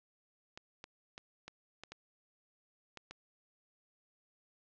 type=clicks; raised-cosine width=0.2 ms; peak=-29 dBFS; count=8; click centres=0.575 / 0.841 / 1.179 / 1.48 / 1.836 / 1.92 / 2.973 / 3.11 s; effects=low-pass 6000 Hz 12 dB/octave